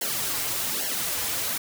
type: noise with flanger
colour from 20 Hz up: white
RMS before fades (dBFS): -28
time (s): 0.01-1.58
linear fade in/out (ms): 5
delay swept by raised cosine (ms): 0.81 to 5.51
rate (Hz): 1.2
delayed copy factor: -0.85
effects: none